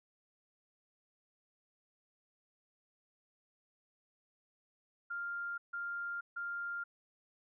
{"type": "tone bursts", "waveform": "sine", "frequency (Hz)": 1398, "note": "F6", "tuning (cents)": 1, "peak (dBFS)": -37, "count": 3, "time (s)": [5.1, 6.84], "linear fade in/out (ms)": 10, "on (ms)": 480, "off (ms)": 150, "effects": []}